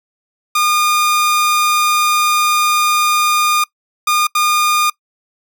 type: tone bursts at uneven times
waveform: sawtooth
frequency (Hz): 1216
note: D#6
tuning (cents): -40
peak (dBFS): -8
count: 3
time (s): 0.55-3.64 / 4.07-4.27 / 4.35-4.9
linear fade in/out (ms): 5
effects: noise-tail reverb RT60 0.1 s tail -22 dB re dry